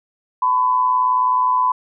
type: tone with amplitude modulation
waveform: sine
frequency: 1006 Hz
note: B5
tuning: 32 cents sharp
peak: -11 dBFS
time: 0.42-1.72 s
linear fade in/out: 5 ms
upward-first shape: sine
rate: 119 Hz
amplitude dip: 55%
effects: none